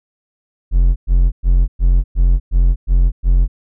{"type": "tone bursts", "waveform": "triangle", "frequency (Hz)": 44.03, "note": "F1", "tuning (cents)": 15, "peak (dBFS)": -6, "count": 8, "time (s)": [0.71, 3.48], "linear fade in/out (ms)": 50, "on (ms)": 250, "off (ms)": 110, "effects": []}